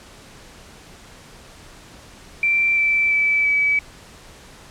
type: tone with pitch steps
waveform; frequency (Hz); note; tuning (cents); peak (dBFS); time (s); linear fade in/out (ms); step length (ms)
sine; 2349 / 2329 / 2309 / 2289; D7 / D7 / D7 / D7; 0 / -15 / -30 / -45; -15; 2.43-3.79; 2; 340
effects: pink hiss -44 dBFS RMS until 4.7 s + low-pass 9000 Hz 12 dB/octave